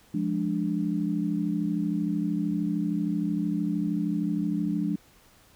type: chord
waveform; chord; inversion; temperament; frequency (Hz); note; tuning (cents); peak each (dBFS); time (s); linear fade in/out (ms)
sine; D diminished; first; equal; 174.61 / 207.7 / 293.7; F3 / Ab3 / D4; 0 / 0 / 0; -29; 0.14-4.96; 5
effects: pink hiss -58 dBFS RMS until 5.55 s